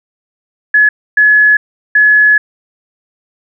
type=tone bursts at uneven times; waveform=sine; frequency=1700 Hz; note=G#6; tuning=40 cents sharp; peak=-4 dBFS; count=3; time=0.74-0.89 / 1.17-1.57 / 1.95-2.38 s; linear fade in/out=5 ms; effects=none